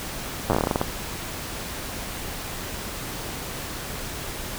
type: slowing click train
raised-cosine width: 1 ms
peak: -7 dBFS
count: 13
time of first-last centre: 0.5-0.814 s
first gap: 9 ms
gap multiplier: 1.18
effects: pink hiss -33 dBFS RMS until 4.58 s